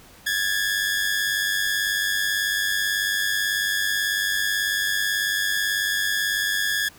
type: tone pair together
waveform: sawtooth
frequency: 1651 / 1749.2 Hz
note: G#6 / A6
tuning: -11 / -11 cents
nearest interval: minor second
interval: 100 cents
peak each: -20 / -22 dBFS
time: 0.26-6.89 s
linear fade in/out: 10 ms
effects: pink hiss -49 dBFS RMS until 6.98 s